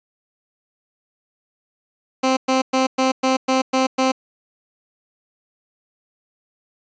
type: tone bursts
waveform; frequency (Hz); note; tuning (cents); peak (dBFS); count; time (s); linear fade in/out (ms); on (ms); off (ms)
15% pulse; 261.6; C4; 0; -9; 8; 2.23-4.12; 10; 140; 110
effects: resampled to 16000 Hz